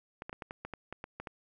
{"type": "clicks", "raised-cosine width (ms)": 0.5, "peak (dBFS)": -25, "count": 11, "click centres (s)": [0.221, 0.295, 0.329, 0.422, 0.509, 0.65, 0.737, 0.926, 1.041, 1.2, 1.272], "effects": []}